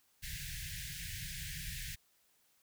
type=band-stop noise; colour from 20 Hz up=pink; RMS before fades=-43 dBFS; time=0.22-1.96 s; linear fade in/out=20 ms; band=170 to 1600 Hz; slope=96 dB/octave; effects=white hiss -72 dBFS RMS until 2.62 s